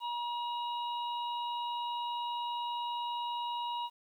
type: harmonic tone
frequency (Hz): 955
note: A#5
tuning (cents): +42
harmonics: 1 / 3 / 4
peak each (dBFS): -34 / -44 / -46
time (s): 0-3.9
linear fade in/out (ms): 50
effects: 11-bit